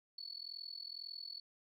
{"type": "tone with amplitude modulation", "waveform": "sine", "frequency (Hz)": 4424, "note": "C#8", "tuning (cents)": -4, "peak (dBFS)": -40, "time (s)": [0.18, 1.4], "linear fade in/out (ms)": 5, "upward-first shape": "sine", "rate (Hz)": 42, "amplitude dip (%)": 95, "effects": ["tanh soft clip ceiling -36 dBFS"]}